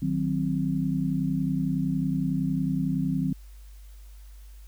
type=chord; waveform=sine; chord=C diminished; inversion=first; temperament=equal with one note detuned; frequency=154.13 / 185 / 261.6 Hz; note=Eb3 / Gb3 / C4; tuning=-16 / 0 / 0 cents; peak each=-28 dBFS; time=0.02-3.33 s; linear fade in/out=5 ms; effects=added 50 Hz sine -43 dBFS peak until 4.67 s + white hiss -60 dBFS RMS until 4.67 s